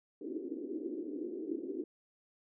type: band-pass noise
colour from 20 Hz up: white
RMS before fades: -40 dBFS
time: 0.21-1.84 s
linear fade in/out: 5 ms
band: 280 to 380 Hz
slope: 48 dB/octave
effects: none